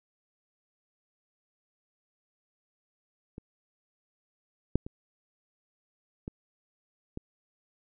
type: clicks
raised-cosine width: 3 ms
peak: -28 / -10 / -26 / -23 / -23 dBFS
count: 5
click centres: 3.381 / 4.756 / 4.865 / 6.279 / 7.174 s
effects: none